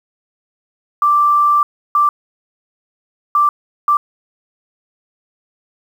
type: tone bursts at uneven times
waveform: sine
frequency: 1174.7 Hz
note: D6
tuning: in tune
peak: -9 dBFS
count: 4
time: 1.02-1.63 / 1.95-2.09 / 3.35-3.49 / 3.88-3.97 s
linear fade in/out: 2 ms
effects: 7-bit